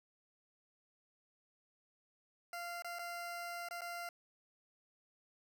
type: tone with dropouts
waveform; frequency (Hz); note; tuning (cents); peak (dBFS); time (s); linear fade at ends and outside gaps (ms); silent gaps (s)
20% pulse; 693; F5; -14; -37; 2.53-4.09; 2; 2.822-2.845 / 2.987-2.992 / 3.687-3.709 / 3.809-3.817
effects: none